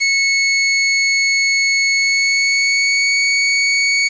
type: tone with pitch glide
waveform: sawtooth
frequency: 2200 to 2232 Hz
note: C#7 to C#7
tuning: -14 to +11 cents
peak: -9 dBFS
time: 0-4.09 s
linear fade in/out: 20 ms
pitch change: +25 cents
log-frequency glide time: 1.96-3.17 s
effects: resampled to 16000 Hz + 7-bit